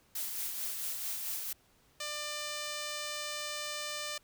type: noise with tremolo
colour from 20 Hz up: blue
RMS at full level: -36 dBFS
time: 0.15-1.53 s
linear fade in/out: 5 ms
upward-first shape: sine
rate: 4.5 Hz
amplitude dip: 35%
type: tone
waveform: 5% pulse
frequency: 596 Hz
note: D5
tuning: 25 cents sharp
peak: -25 dBFS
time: 2-4.18 s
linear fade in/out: 5 ms
effects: pink hiss -67 dBFS RMS until 4.23 s